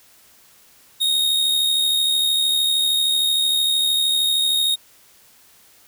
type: tone with amplitude modulation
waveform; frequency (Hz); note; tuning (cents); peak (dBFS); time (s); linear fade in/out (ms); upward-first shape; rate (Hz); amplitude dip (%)
45% pulse; 3729; A#7; 0; -15; 1-4.76; 20; sine; 73.1; 40
effects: white hiss -52 dBFS RMS until 5.87 s